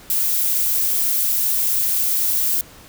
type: noise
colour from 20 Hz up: violet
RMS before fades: -19 dBFS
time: 0.1-2.61 s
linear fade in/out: 2 ms
effects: pink hiss -44 dBFS RMS until 2.88 s